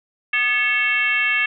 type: tone with frequency modulation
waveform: sine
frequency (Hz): 2201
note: C#7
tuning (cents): -13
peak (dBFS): -16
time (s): 0.33-1.46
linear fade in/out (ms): 5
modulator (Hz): 487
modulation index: 1.3
effects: none

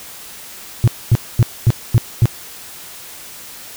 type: tone bursts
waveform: sine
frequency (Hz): 116.54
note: A#2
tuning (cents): 0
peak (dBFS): -4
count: 6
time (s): 0.84-2.256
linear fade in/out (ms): 0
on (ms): 36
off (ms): 240
effects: tanh soft clip ceiling -4 dBFS + white hiss -35 dBFS RMS until 3.76 s

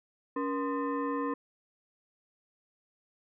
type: tone with frequency modulation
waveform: sine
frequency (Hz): 281.6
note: C#4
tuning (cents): +27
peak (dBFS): -29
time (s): 0.36-1.34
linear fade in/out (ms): 5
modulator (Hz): 757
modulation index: 1.2
effects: none

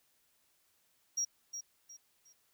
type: tone with echo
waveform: triangle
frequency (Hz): 5660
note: F8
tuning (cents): +22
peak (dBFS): -28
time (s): 1.17-1.25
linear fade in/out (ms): 10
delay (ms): 360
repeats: 3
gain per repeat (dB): -10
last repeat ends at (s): 2.33
effects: tanh soft clip ceiling -27 dBFS + white hiss -73 dBFS RMS until 2.53 s

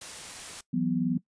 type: noise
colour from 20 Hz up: white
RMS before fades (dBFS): -41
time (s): 0.01-0.61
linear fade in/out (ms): 5
type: chord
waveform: sine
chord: E suspended second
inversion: none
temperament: just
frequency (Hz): 164.81 / 185.42 / 247.2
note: E3 / F#3 / B3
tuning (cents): 0 / +4 / +2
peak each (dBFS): -31 / -29 / -27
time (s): 0.73-1.18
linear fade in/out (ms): 10
effects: noise-tail reverb RT60 0.1 s tail -19 dB re dry + resampled to 22050 Hz

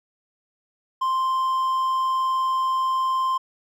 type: tone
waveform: triangle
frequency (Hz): 1046.5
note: C6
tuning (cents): 0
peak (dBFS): -18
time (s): 1.01-3.38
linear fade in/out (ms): 10
effects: none

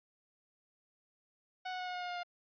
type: tone with pitch steps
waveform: sawtooth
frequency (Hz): 740 / 734.9 / 729.8 / 724.8 / 719.8 / 714.8 / 709.9 / 705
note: F#5 / F#5 / F#5 / F#5 / F#5 / F5 / F5 / F5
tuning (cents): 0 / -12 / -24 / -36 / -48 / +40 / +28 / +16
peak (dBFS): -34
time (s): 1.65-2.234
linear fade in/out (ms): 10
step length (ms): 73
effects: resampled to 11025 Hz

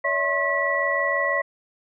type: tone cluster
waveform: sine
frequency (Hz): 568 / 654 / 1072 / 1948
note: C#5 / E5 / C6 / B6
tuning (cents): +42 / -14 / +42 / -24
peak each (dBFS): -26 / -29 / -27 / -23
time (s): 0.04-1.42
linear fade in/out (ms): 10
effects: none

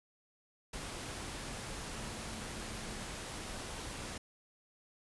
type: tone in noise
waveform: sine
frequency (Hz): 221.1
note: A3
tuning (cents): +9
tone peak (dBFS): -51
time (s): 1.94-3.04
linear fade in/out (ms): 5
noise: pink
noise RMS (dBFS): -43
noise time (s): 0.73-4.18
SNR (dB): -11
effects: resampled to 24000 Hz

